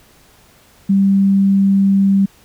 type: tone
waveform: sine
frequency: 196 Hz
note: G3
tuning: in tune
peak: -9 dBFS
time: 0.89-2.26 s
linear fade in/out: 10 ms
effects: pink hiss -49 dBFS RMS until 2.44 s